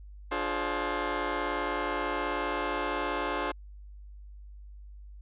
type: chord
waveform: 15% pulse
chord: D half-diminished seventh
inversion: none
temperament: just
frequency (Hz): 293.7 / 352.4 / 422.9 / 528.6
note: D4 / F4 / Ab4 / C5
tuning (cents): 0 / +16 / +31 / +18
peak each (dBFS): -29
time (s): 0.31-3.52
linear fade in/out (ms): 10
effects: added 50 Hz sine -44 dBFS peak until 5.21 s + resampled to 8000 Hz